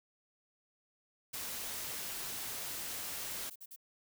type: noise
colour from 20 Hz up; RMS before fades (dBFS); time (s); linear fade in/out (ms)
white; -41; 1.33-3.5; 10
type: noise bursts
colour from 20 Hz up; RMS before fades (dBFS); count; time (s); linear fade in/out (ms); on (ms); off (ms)
violet; -49; 5; 3.3-3.762; 10; 54; 48
effects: none